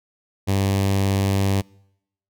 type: tone with notch filter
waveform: sawtooth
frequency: 98 Hz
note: G2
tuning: in tune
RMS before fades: -20 dBFS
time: 0.47-1.62 s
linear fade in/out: 20 ms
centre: 1400 Hz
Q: 1.8
effects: noise-tail reverb RT60 0.8 s tail -26 dB re dry